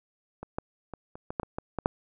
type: clicks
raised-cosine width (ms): 1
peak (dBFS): -24 / -16 / -24 / -28 / -20 / -14 / -21 / -18 / -16 / -8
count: 10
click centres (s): 0.43 / 0.585 / 0.937 / 1.155 / 1.305 / 1.398 / 1.432 / 1.585 / 1.787 / 1.859
effects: none